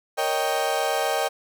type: chord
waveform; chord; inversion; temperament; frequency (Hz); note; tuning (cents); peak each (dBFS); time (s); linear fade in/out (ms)
35% pulse; Eb dominant seventh; second; equal; 466.2 / 554.4 / 622.3 / 784; Bb4 / Db5 / Eb5 / G5; 0 / 0 / 0 / 0; -28 / -27 / -26 / -24; 0.17-1.29; 20
effects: none